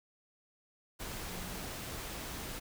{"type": "tone in noise", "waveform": "sine", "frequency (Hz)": 185, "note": "F#3", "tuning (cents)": 0, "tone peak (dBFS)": -50, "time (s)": [1.27, 1.63], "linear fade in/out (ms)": 20, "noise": "pink", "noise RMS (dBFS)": -42, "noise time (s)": [0.99, 2.6], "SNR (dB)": -11, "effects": []}